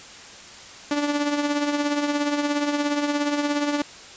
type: tone with tremolo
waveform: sawtooth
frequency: 291.3 Hz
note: D4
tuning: 14 cents flat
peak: -15 dBFS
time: 0.91-3.82 s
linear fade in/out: 2 ms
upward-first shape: triangle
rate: 17 Hz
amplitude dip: 60%
effects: white hiss -42 dBFS RMS until 4.16 s + resampled to 16000 Hz